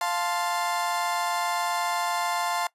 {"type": "chord", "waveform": "35% pulse", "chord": "F major", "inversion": "none", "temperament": "equal", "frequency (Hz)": [698.5, 880, 1046.5], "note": ["F5", "A5", "C6"], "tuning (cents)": [0, 0, 0], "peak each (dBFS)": -28, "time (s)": [0.01, 2.67], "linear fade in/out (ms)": 2, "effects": ["noise-tail reverb RT60 0.1 s tail -20 dB re dry", "resampled to 32000 Hz"]}